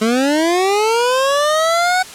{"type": "linear sweep", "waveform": "25% pulse", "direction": "up", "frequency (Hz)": [212.7, 750], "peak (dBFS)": -9, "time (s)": [0.01, 2.03], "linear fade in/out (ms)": 10, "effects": ["white hiss -34 dBFS RMS until 2.14 s", "low-pass 9000 Hz 12 dB/octave"]}